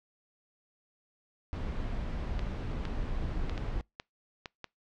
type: noise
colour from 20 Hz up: brown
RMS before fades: -34 dBFS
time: 1.53-3.81 s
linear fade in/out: 0 ms
type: clicks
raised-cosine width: 0.2 ms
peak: -21 dBFS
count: 7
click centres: 2.393 / 2.853 / 3.496 / 3.578 / 3.999 / 4.458 / 4.643 s
effects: noise-tail reverb RT60 0.2 s tail -26 dB re dry + low-pass 4000 Hz 12 dB/octave